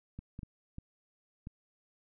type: clicks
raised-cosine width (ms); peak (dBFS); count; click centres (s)
5; -30; 5; 0.19 / 0.391 / 0.432 / 0.784 / 1.471
effects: none